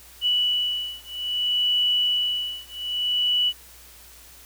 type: beating tone pair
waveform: sine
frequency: 2954 / 2954.61 Hz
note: F#7 / F#7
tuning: -3 / -3 cents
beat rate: 0.61 Hz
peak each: -24 dBFS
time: 0.21-3.53 s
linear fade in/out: 50 ms
effects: added 60 Hz sine -53 dBFS peak until 4.45 s + white hiss -48 dBFS RMS until 4.45 s